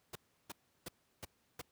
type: noise bursts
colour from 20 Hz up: pink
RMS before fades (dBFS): -44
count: 5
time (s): 0.13-1.615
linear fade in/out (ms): 5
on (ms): 25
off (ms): 340
effects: pink hiss -75 dBFS RMS until 1.71 s + high-pass 80 Hz 12 dB/octave